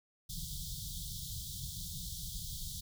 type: band-stop noise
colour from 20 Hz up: pink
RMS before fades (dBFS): -42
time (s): 0.29-2.81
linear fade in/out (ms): 10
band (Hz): 180 to 3300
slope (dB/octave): 96
effects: none